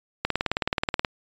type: click train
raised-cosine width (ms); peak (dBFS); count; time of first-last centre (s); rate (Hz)
0.3; -7; 16; 0.25-1.048; 18.8
effects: resampled to 16000 Hz